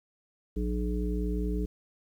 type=harmonic tone with a mistuned harmonic; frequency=60.5 Hz; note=B1; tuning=35 cents flat; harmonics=1 / 3 / 5 / 7; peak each=-29 / -34 / -36 / -37 dBFS; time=0.56-1.66 s; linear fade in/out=10 ms; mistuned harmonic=1; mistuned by=-140 cents; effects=10-bit